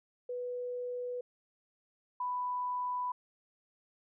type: tone pair in turn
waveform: sine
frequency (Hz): 492.9 / 992.1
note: B4 / B5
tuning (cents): -3 / +8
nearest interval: octave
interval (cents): 1211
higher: second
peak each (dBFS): -35 / -32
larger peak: second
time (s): 0.29-1.21 / 2.2-3.12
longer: neither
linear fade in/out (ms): 5
effects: none